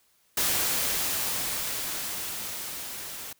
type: noise with level ramp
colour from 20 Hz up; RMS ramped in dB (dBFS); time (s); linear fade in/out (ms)
white; -25 to -39; 0.37-3.33; 5
effects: white hiss -66 dBFS RMS until 3.39 s